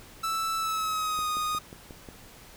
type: tone with pitch glide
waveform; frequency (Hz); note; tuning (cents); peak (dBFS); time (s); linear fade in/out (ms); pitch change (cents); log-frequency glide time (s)
45% pulse; 1320 to 1238.7; E6 to D#6; +2 to -8; -27; 0.23-1.59; 10; -110; 0.58-1.29
type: click train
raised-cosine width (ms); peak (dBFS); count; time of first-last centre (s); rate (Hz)
2; -29; 6; 1.19-2.088; 5.57
effects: pink hiss -50 dBFS RMS until 2.56 s